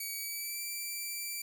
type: tone with pitch glide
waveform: 5% pulse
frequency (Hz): 2265 to 2338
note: C#7 to D7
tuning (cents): +37 to -8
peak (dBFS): -27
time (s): 0-1.42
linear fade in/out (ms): 5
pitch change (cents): +55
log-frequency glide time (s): 0.14-0.61
effects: 11-bit